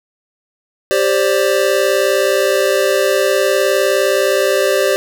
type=chord; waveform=square; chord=G suspended fourth; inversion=none; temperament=equal with one note detuned; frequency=392 / 527.8 / 587.3 Hz; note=G4 / C5 / D5; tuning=0 / +15 / 0 cents; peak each=-17 dBFS; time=0.91-4.96 s; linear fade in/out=0 ms; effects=none